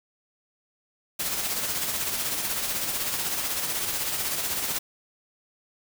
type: noise with tremolo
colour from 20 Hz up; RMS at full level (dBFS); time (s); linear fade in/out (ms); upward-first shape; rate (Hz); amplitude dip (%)
white; -27; 1.19-4.79; 10; sine; 16; 40
effects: none